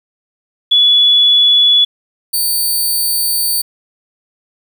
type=tone pair in turn; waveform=sine / 5% pulse; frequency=3416 / 4560 Hz; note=G#7 / C#8; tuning=+48 / +48 cents; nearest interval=perfect fourth; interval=500 cents; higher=second; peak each=-6 dBFS; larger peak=neither; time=0.71-1.85 / 2.33-3.62 s; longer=second; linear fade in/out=10 ms; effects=7-bit